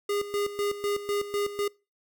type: tone with tremolo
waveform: square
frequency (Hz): 408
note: G#4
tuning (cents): -31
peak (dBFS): -26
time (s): 0.09-1.68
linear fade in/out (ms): 5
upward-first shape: square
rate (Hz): 4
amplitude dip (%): 75
effects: noise-tail reverb RT60 0.3 s tail -25 dB re dry